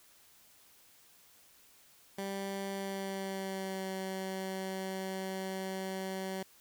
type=tone with pitch glide; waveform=15% pulse; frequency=196 to 190.2 Hz; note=G3 to F#3; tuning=0 to +48 cents; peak=-30 dBFS; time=2.18-6.43 s; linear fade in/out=5 ms; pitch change=-52 cents; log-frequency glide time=2.69-3.91 s; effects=white hiss -62 dBFS RMS until 6.6 s